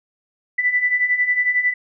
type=beating tone pair; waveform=sine; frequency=1975.5 / 1986.5 Hz; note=B6 / B6; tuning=0 / +10 cents; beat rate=11 Hz; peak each=-22 / -17 dBFS; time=0.58-1.74 s; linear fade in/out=10 ms; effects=none